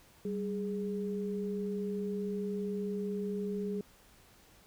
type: tone pair together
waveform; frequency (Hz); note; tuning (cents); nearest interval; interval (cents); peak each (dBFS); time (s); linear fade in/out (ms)
sine; 194.94 / 414.5; G3 / G#4; -9 / -3; octave + minor second; 1306; -35 / -36; 0.25-3.81; 2
effects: pink hiss -61 dBFS RMS until 4.66 s